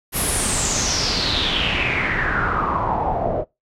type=noise with low-pass filter sweep; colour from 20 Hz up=pink; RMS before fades=-21 dBFS; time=0.12-3.45 s; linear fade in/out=50 ms; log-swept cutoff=12000 to 570 Hz; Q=6.2; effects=noise-tail reverb RT60 0.2 s tail -22 dB re dry